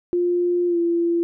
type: tone with pitch glide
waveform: sine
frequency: 351.9 to 340.5 Hz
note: F4 to F4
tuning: +13 to -44 cents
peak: -17 dBFS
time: 0.13-1.23 s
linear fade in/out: 0 ms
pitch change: -57 cents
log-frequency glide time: 0.67-0.78 s
effects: none